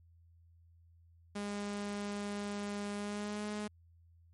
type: tone with pitch glide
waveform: sawtooth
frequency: 204.1 to 209.6 Hz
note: G#3 to G#3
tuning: -30 to +16 cents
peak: -33 dBFS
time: 1.35-3.68 s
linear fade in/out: 10 ms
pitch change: +46 cents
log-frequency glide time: 2.93-3.45 s
effects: added 84 Hz sine -60 dBFS peak until 4.33 s + MP3 48 kbps